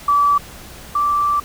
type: tone pair in turn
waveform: sine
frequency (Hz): 1153 / 1168.4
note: D6 / D6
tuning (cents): -32 / -9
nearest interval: unison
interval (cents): 23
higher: second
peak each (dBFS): -11 / -14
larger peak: first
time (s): 0.08-0.38 / 0.95-1.4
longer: second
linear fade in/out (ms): 5
effects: added 60 Hz sine -44 dBFS peak until 1.44 s + pink hiss -38 dBFS RMS until 1.44 s